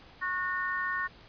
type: harmonic tone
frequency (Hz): 365.7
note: F#4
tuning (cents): -20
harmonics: 3 / 4 / 5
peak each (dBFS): -34 / -35 / -32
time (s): 0.21-1.08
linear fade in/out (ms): 20
effects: pink hiss -54 dBFS RMS until 1.28 s + resampled to 11025 Hz